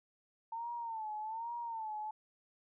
sine tone with vibrato, 898 Hz, A5, 35 cents sharp, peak -38 dBFS, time 0.52-2.11 s, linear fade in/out 5 ms, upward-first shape sine, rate 1.2 Hz, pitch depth 96 cents each way, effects none

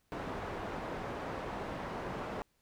white low-pass noise, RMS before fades -40 dBFS, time 0.12-2.42 s, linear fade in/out 0 ms, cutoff 920 Hz, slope 12 dB/octave, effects pink hiss -75 dBFS RMS until 2.61 s

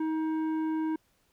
sine tone with tanh clipping, 316.1 Hz, D#4, 27 cents sharp, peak -29 dBFS, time 0-0.96 s, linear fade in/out 5 ms, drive 10 dB, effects pink hiss -70 dBFS RMS until 1.32 s

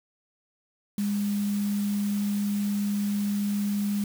sine tone in noise, 204 Hz, G#3, 31 cents flat, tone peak -24 dBFS, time 0.98-4.04 s, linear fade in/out 2 ms, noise white, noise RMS -42 dBFS, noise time 0.98-4.04 s, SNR +15 dB, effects none

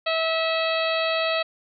harmonic tone with a mistuned harmonic, 649 Hz, E5, 27 cents flat, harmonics 1 / 2 / 3 / 4 / 5 / 6 / 7, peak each -24 / -29 / -32 / -29 / -33 / -31 / -36 dBFS, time 0.06-1.43 s, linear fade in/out 10 ms, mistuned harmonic 7, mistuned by -39 cents, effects none

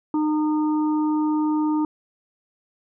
harmonic tone, 305.7 Hz, D#4, 30 cents flat, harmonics 1 / 3 / 4, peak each -19 / -29 / -36 dBFS, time 0.14-1.85 s, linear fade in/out 2 ms, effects none

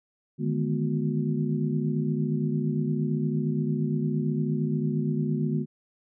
sine tone cluster, 151.2 / 159.9 / 210.4 / 244.4 / 364.8 Hz, D#3 / D#3 / G#3 / B3 / F#4, -49 / +48 / +23 / -18 / -24 cents, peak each -27 / -35 / -30 / -30 / -35 dBFS, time 0.38-5.66 s, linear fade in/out 50 ms, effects none

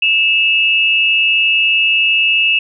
sine tone pair together, 2637 / 2848 Hz, E7 / F7, 0 / +33 cents, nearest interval minor second, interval 133 cents, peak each -11 / -15 dBFS, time 0.02-2.59 s, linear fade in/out 5 ms, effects none

